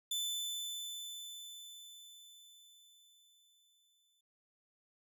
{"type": "tone with exponential decay", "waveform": "sawtooth", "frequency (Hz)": 3515, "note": "A7", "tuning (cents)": -2, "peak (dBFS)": -31, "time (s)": [0.11, 4.21], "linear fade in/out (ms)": 5, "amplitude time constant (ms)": 890, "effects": []}